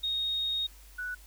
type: tone pair in turn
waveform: sine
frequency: 3729 / 1479.9 Hz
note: A#7 / F#6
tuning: 0 / 0 cents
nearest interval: octave + major third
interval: 1600 cents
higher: first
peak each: -28 / -33 dBFS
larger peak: first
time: 0.03-0.67 / 0.98-1.15 s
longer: first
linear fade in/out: 10 ms
effects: added 50 Hz sine -51 dBFS peak until 1.26 s + white hiss -57 dBFS RMS until 1.26 s